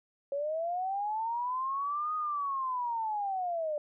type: linear two-way sweep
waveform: sine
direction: up then down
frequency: 550 to 1249 to 585 Hz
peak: -30 dBFS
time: 0.32-3.78 s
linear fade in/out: 2 ms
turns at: 2.15 s
effects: none